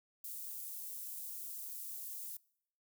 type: high-pass noise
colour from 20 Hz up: white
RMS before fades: -45 dBFS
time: 0.24-2.37 s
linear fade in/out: 5 ms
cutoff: 11000 Hz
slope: 12 dB/octave
effects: noise-tail reverb RT60 0.7 s tail -24 dB re dry